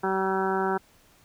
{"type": "harmonic tone with a mistuned harmonic", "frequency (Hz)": 191.1, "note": "G3", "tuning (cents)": -44, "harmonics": [1, 2, 3, 4, 5, 6, 7, 8, 9], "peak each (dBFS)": [-32, -27, -40, -30, -31, -41, -33, -35, -44], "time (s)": [0.03, 0.78], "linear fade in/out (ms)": 10, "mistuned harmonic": 9, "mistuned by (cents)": -34, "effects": ["pink hiss -59 dBFS RMS until 1.24 s"]}